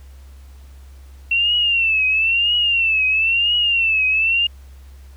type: tone with vibrato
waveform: sine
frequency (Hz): 2710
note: E7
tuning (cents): +47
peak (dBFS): -14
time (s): 1.31-4.47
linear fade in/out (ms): 5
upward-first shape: triangle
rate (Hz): 1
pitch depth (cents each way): 130
effects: added 67 Hz sine -38 dBFS peak until 5.16 s + pink hiss -54 dBFS RMS until 5.16 s